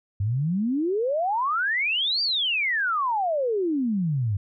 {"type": "exponential two-way sweep", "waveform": "sine", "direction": "up then down", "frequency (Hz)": [94.9, 4776, 94.9], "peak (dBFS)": -21, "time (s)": [0.2, 4.37], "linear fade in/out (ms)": 5, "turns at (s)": 2.22, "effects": ["MP3 48 kbps"]}